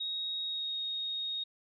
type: tone with pitch glide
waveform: sine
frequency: 3771 to 3734 Hz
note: A#7 to A#7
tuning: +19 to +2 cents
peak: -33 dBFS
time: 0-1.44 s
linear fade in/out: 10 ms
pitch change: -17 cents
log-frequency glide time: 0.43-0.79 s
effects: none